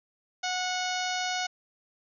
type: harmonic tone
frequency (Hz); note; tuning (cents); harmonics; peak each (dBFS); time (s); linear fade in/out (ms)
733; F#5; -16; 1 / 2 / 3 / 4 / 5 / 6 / 7 / 8 / 9; -32 / -35 / -37 / -38 / -39 / -40 / -40 / -41 / -42; 0.43-1.47; 10
effects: none